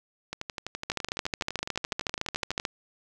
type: two click trains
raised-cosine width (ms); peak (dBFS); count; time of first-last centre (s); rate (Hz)
0.2; -11 / -16; 25 / 28; 0.9-2.652 / 0.33-2.599; 13.7 / 11.9
effects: none